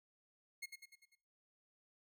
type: tone with echo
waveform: sawtooth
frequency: 2156 Hz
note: C#7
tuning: 49 cents flat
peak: -39 dBFS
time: 0.62-0.66 s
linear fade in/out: 10 ms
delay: 99 ms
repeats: 5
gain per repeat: -5 dB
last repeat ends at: 1.155 s
effects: noise-tail reverb RT60 0.6 s tail -21 dB re dry